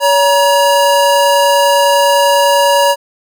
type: tone pair together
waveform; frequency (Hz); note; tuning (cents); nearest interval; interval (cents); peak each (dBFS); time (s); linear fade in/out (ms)
square; 564.6 / 951; C#5 / A#5; +32 / +34; major sixth; 902; -11; 0-2.96; 50
effects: none